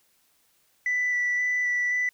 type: tone with vibrato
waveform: sine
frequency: 1975.5 Hz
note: B6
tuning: in tune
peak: -21 dBFS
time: 0.86-2.09 s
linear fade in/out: 2 ms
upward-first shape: square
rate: 1.9 Hz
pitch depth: 9 cents each way
effects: tanh soft clip ceiling -20 dBFS + white hiss -66 dBFS RMS until 2.13 s